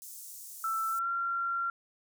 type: high-pass noise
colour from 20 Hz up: pink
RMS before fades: -46 dBFS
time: 0.02-0.99 s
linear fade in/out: 0 ms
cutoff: 6800 Hz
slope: 24 dB/octave
type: tone with pitch glide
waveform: sine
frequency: 1330 to 1375.3 Hz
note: E6 to F6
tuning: +15 to -27 cents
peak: -29 dBFS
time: 0.64-1.7 s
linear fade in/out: 2 ms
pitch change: +58 cents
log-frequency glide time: 0.89-1.08 s
effects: none